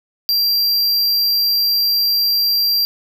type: tone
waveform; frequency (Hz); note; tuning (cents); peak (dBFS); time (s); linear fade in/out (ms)
square; 4736; D8; +14; -14; 0.29-2.85; 0
effects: 8-bit